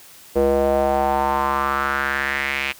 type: tone with band-pass filter sweep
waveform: square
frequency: 69 Hz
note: C#2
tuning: 7 cents flat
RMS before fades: -20 dBFS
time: 0.35-2.73 s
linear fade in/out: 20 ms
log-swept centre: 470 to 2500 Hz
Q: 3.9
effects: white hiss -45 dBFS RMS until 2.79 s